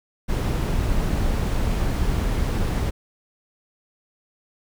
brown noise, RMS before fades -22 dBFS, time 0.28-2.91 s, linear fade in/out 20 ms, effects none

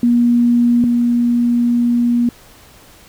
sine tone pair in turn, 239.2 / 239.2 Hz, A#3 / A#3, +45 / +45 cents, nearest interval unison, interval 0 cents, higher neither, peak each -9 / -11 dBFS, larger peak first, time 0.03-0.84 / 0.84-2.29 s, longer second, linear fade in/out 2 ms, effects pink hiss -44 dBFS RMS until 3.08 s

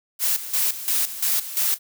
blue noise with tremolo, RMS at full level -21 dBFS, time 0.19-1.79 s, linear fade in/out 50 ms, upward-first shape square, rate 2.9 Hz, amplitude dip 75%, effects none

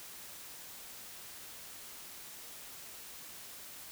silence, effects white hiss -49 dBFS RMS until 3.91 s

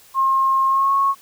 sine tone with pitch glide, 1070 to 1098.8 Hz, C6 to C#6, +38 to -16 cents, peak -14 dBFS, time 0.14-1.15 s, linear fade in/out 50 ms, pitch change +46 cents, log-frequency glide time 0.68-0.93 s, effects white hiss -49 dBFS RMS until 1.21 s

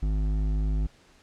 triangle tone with hard clipping, 51.91 Hz, G#1, in tune, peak -25 dBFS, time 0.02-0.87 s, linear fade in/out 10 ms, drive 14 dB, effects pink hiss -58 dBFS RMS until 1.22 s + low-pass 7000 Hz 12 dB/octave

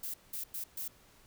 violet noise bursts at uneven times, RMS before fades -39 dBFS, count 4, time 0.03-0.14 / 0.33-0.44 / 0.54-0.64 / 0.77-0.88 s, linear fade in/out 5 ms, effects pink hiss -62 dBFS RMS until 1.26 s

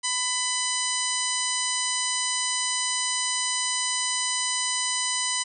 harmonic tone with a mistuned harmonic, 1000 Hz, B5, 21 cents sharp, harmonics 1 / 2 / 3 / 4 / 5 / 6 / 7 / 8 / 9, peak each -33 / -33 / -33 / -33 / -33 / -33 / -33 / -33 / -33 dBFS, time 0.03-5.44 s, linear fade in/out 20 ms, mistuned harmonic 8, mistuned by +45 cents, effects none

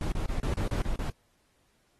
brown noise bursts, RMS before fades -29 dBFS, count 8, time 0.01-1.1 s, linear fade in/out 2 ms, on 110 ms, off 30 ms, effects pink hiss -70 dBFS RMS until 1.99 s + AAC 32 kbps

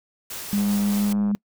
white noise with tremolo, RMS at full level -33 dBFS, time 0.3-1.13 s, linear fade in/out 5 ms, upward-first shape sine, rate 4.9 Hz, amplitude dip 25%
sine tone with pitch glide, 203.4 to 204.7 Hz, G#3 to G#3, -36 to -25 cents, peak -19 dBFS, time 0.53-1.35 s, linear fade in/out 0 ms, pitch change +11 cents, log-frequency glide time 0.94-1 s
click train, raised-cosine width 1 ms, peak -24 dBFS, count 78, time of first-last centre 0.58-1.313 s, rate 105 Hz
effects noise-tail reverb RT60 0.1 s tail -26 dB re dry

